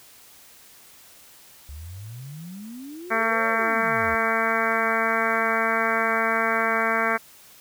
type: exponential two-way sweep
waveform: sine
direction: up then down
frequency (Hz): 69.3 to 585 to 69.3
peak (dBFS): -35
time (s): 1.69-4.15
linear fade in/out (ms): 0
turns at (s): 3.49
type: harmonic tone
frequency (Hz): 225.4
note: A3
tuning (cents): +42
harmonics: 1 / 2 / 3 / 4 / 5 / 6 / 7 / 8 / 9 / 10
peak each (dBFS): -32 / -30 / -28 / -32 / -28 / -28 / -27 / -31 / -30 / -31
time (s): 3.1-7.18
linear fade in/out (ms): 20
effects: white hiss -50 dBFS RMS until 7.6 s